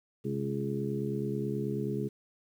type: harmonic tone with a mistuned harmonic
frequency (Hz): 69.3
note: C#2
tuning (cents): 0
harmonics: 2 / 3 / 4 / 5 / 6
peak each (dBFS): -35 / -35 / -41 / -38 / -36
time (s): 0.24-2.09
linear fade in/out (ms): 20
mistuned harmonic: 2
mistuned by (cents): -80
effects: 10-bit